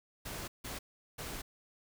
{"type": "noise bursts at uneven times", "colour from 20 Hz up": "pink", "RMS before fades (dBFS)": -42, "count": 3, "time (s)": [[0.25, 0.48], [0.64, 0.79], [1.18, 1.42]], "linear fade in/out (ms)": 10, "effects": []}